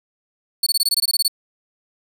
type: tone bursts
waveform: sawtooth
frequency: 4435 Hz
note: C#8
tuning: in tune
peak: -12 dBFS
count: 12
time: 0.63-1.281 s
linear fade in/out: 5 ms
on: 35 ms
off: 21 ms
effects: none